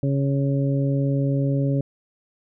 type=harmonic tone; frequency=138.59 Hz; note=C#3; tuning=in tune; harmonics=1 / 2 / 3 / 4; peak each=-20 / -25 / -32 / -30 dBFS; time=0.03-1.81 s; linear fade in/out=2 ms; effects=none